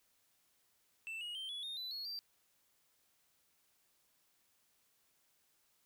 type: tone with pitch steps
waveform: triangle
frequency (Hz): 2664 / 2888 / 3132 / 3395 / 3681 / 3991 / 4328 / 4692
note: E7 / F#7 / G7 / G#7 / A#7 / B7 / C#8 / D8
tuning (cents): +18 / -43 / -2 / +37 / -23 / +17 / -42 / -2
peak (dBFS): -40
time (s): 1.07-2.19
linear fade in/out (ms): 0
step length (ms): 140
effects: white hiss -75 dBFS RMS until 5.85 s